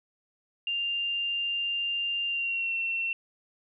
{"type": "tone with pitch glide", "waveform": "sine", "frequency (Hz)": [2794, 2710], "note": ["F7", "E7"], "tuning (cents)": [0, 47], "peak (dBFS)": -27, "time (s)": [0.67, 3.13], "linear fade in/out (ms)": 2, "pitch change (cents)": -53, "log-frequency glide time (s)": [2.27, 2.74], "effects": []}